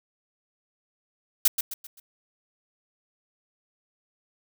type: noise with echo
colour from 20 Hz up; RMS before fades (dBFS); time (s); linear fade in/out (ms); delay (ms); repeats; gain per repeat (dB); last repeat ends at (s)
blue; -18; 1.45-1.48; 5; 130; 4; -8; 2
effects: none